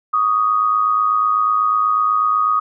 sine tone pair together, 1136.4 / 1244.5 Hz, C#6 / D#6, +43 / 0 cents, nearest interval major second, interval 157 cents, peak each -21 / -14 dBFS, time 0.13-2.6 s, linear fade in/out 10 ms, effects none

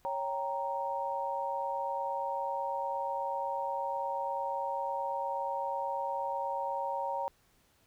sine chord, G diminished, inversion second, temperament equal, 554.4 / 784 / 932.3 Hz, Db5 / G5 / Bb5, 0 / 0 / 0 cents, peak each -37 / -38 / -34 dBFS, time 0.05-7.28 s, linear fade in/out 0 ms, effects pink hiss -68 dBFS RMS until 7.86 s

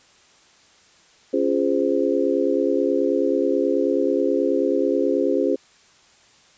sine chord, Db major seventh, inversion none, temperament just, 277.2 / 346.5 / 415.8 / 519.7 Hz, Db4 / F4 / Ab4 / C5, 0 / -14 / +2 / -12 cents, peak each -23 dBFS, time 1.33-5.56 s, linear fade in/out 10 ms, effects white hiss -54 dBFS RMS until 6.57 s + resampled to 16000 Hz

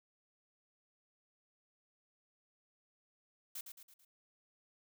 blue noise with echo, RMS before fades -44 dBFS, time 3.55-3.61 s, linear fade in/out 5 ms, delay 110 ms, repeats 4, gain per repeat -6 dB, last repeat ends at 4.05 s, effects none

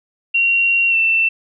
sine tone with pitch glide, 2749 to 2680 Hz, F7 to E7, -28 to +28 cents, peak -12 dBFS, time 0.34-1.29 s, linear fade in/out 10 ms, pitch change -44 cents, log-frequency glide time 0.89-0.96 s, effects none

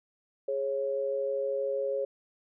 sine tone pair together, 415.3 / 547.9 Hz, G#4 / C#5, 0 / -20 cents, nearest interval perfect fourth, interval 480 cents, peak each -33 / -29 dBFS, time 0.48-2.05 s, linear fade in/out 5 ms, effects none

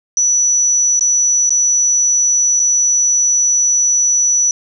sine tone with dropouts, 5920 Hz, F#8, in tune, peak -10 dBFS, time 0.17-4.51 s, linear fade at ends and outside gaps 1 ms, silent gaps 0.994-1.009 / 1.494-1.505 / 2.595-2.599 s, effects none

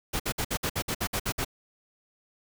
pink noise bursts, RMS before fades -29 dBFS, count 11, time 0.13-1.448 s, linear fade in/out 10 ms, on 68 ms, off 57 ms, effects none

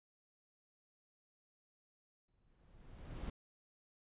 brown noise with exponential growth, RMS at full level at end -40 dBFS, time 2.28-3.3 s, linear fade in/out 5 ms, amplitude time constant 220 ms, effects resampled to 8000 Hz

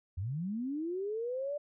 sine linear sweep, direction up, 81.6 to 594 Hz, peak -33 dBFS, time 0.17-1.58 s, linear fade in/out 10 ms, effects none

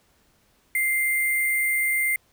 sine tone with sample-and-hold, 2093 Hz, C7, in tune, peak -20 dBFS, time 0.75-2.16 s, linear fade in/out 2 ms, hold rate 11025 Hz, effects pink hiss -63 dBFS RMS until 2.32 s

